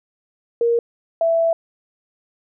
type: tone pair in turn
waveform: sine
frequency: 468.5 / 662.6 Hz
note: A#4 / E5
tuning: +9 / +9 cents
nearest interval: tritone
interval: 600 cents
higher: second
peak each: -14 dBFS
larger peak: neither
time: 0.61-0.79 / 1.21-1.53 s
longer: second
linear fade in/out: 2 ms
effects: none